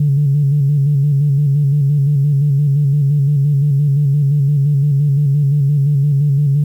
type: tone with vibrato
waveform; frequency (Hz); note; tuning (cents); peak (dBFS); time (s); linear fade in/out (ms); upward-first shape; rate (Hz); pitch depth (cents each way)
sine; 142.5; C#3; +48; -9; 0-6.64; 5; square; 5.8; 55
effects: tanh soft clip ceiling -5 dBFS + 8-bit